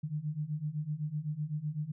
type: beating tone pair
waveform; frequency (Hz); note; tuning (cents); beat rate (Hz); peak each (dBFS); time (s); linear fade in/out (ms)
sine; 146.83 / 154.73; D3 / D#3; 0 / -9; 7.9; -37 / -35; 0.03-1.92; 10
effects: none